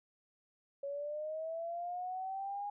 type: linear sweep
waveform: sine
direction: up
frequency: 554.4 to 823 Hz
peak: -37 dBFS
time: 0.83-2.7 s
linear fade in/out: 5 ms
effects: none